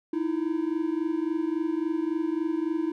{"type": "tone pair together", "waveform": "triangle", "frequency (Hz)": [311.1, 334.7], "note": ["D#4", "E4"], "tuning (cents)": [0, 26], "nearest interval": "minor second", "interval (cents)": 126, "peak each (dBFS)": -26, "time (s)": [0.13, 2.92], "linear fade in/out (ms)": 5, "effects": []}